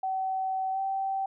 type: tone with pitch glide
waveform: sine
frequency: 761 to 774.7 Hz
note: F#5 to G5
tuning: +48 to -21 cents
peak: -27 dBFS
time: 0.03-1.26 s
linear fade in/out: 5 ms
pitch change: +31 cents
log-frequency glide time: 0.72-0.79 s
effects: none